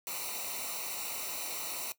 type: noise with comb filter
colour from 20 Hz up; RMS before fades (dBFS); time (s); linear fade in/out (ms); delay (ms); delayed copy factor
white; -38; 0.07-1.92; 0; 0.6; -0.8
effects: noise-tail reverb RT60 0.1 s tail -17 dB re dry